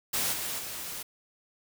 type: noise with level steps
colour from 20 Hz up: white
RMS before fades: -29 / -34 / -38 dBFS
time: 0.13-1.03 s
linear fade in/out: 10 ms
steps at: 0.32 / 0.58 s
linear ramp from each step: 20 ms
effects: none